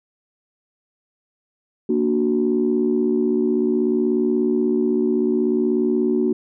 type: chord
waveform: sine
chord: Bb augmented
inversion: none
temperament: equal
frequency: 233.1 / 293.7 / 370 Hz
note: Bb3 / D4 / F#4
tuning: 0 / 0 / 0 cents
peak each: -20 / -22 / -19 dBFS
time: 1.89-6.33 s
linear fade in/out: 5 ms
effects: tanh soft clip ceiling -8 dBFS